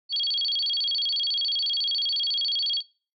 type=tone with vibrato; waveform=sine; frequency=3838 Hz; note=A#7; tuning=50 cents sharp; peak=-23 dBFS; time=0.09-2.83 s; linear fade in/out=50 ms; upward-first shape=square; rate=14 Hz; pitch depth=270 cents each way; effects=noise-tail reverb RT60 0.4 s tail -25 dB re dry